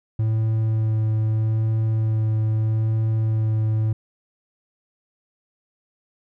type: tone with vibrato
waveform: triangle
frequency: 110 Hz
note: A2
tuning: in tune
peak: -16 dBFS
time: 0.19-3.93 s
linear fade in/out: 5 ms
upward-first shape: sine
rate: 0.79 Hz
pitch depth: 12 cents each way
effects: none